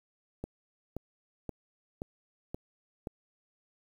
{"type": "click train", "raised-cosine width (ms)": 2, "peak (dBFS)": -23, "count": 6, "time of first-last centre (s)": [0.44, 3.072], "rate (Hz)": 1.9, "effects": ["9-bit"]}